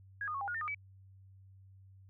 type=tone with pitch steps; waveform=sine; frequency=1649 / 1226 / 1103 / 803 / 1438 / 1807 / 1226 / 2290 Hz; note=G#6 / D#6 / C#6 / G5 / F#6 / A6 / D#6 / D7; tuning=-13 / -26 / -9 / +41 / -50 / +46 / -26 / -44 cents; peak=-35 dBFS; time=0.21-0.746 s; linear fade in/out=2 ms; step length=67 ms; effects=added 96 Hz sine -55 dBFS peak until 2.09 s